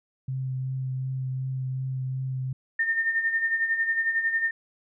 sine tone with vibrato, 130.81 Hz, C3, in tune, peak -27 dBFS, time 0.28-2.53 s, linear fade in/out 5 ms, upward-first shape triangle, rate 2.7 Hz, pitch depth 15 cents each way
sine tone with tremolo, 1817 Hz, A#6, 45 cents flat, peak -20 dBFS, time 2.79-4.51 s, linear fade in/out 5 ms, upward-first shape sine, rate 11 Hz, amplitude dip 60%
effects none

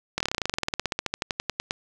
slowing click train, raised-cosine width 0.2 ms, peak -8 dBFS, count 28, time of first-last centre 0.18-1.709 s, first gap 24 ms, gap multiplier 1.06, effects none

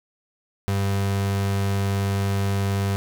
35% pulse tone, 98.7 Hz, G2, 12 cents sharp, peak -19 dBFS, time 0.68-2.96 s, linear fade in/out 0 ms, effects none

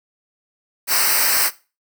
white noise with comb filter, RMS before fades -17 dBFS, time 0.87-1.51 s, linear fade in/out 50 ms, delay 0.29 ms, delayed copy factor -0.85, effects noise-tail reverb RT60 0.3 s tail -18 dB re dry

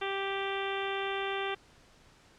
harmonic tone, 392 Hz, G4, in tune, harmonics 1 / 2 / 3 / 4 / 5 / 6 / 7 / 8 / 9, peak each -35 / -38 / -40 / -41 / -42 / -43 / -43 / -44 / -45 dBFS, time 0.01-1.55 s, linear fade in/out 10 ms, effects pink hiss -60 dBFS RMS until 2.38 s + low-pass 7000 Hz 12 dB/octave

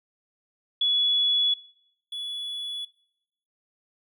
sine / triangle tone pair in turn, 3397 / 3409 Hz, G#7 / G#7, +38 / +45 cents, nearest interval unison, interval 7 cents, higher second, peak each -20 / -30 dBFS, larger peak first, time 0.81-1.54 / 2.12-2.85 s, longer neither, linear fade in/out 5 ms, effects noise-tail reverb RT60 0.8 s tail -21 dB re dry

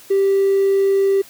triangle tone with hard clipping, 392 Hz, G4, in tune, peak -13 dBFS, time 0.1-1.22 s, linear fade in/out 10 ms, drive 4 dB, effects white hiss -44 dBFS RMS until 1.29 s

